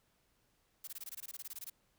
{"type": "noise bursts", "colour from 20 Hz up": "blue", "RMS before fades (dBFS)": -45, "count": 16, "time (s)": [0.84, 1.699], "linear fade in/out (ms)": 5, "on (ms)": 34, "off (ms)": 21, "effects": ["pink hiss -75 dBFS RMS until 1.98 s"]}